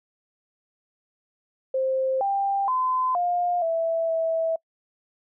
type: tone with pitch steps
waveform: sine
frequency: 526 / 792 / 1023 / 707 / 659 / 653 Hz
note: C5 / G5 / C6 / F5 / E5 / E5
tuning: +9 / +18 / -39 / +21 / -1 / -17 cents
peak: -21 dBFS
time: 1.74-4.56 s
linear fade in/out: 5 ms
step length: 470 ms
effects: noise-tail reverb RT60 0.1 s tail -26 dB re dry